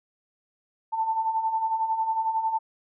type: beating tone pair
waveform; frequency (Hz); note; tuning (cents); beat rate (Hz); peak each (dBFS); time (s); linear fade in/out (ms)
sine; 881 / 892; A5 / A5; +2 / +23; 11; -31 / -24; 0.92-2.59; 20
effects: none